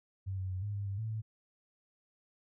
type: tone with pitch steps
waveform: sine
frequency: 96 / 94 / 92.7 / 103.1 / 100.8 / 98.5 / 110.7 / 109.5 Hz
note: G2 / F#2 / F#2 / G#2 / G2 / G2 / A2 / A2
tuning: -36 / +28 / +4 / -12 / +49 / +9 / +11 / -8 cents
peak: -34 dBFS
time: 0.26-1.22 s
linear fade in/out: 20 ms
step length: 120 ms
effects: none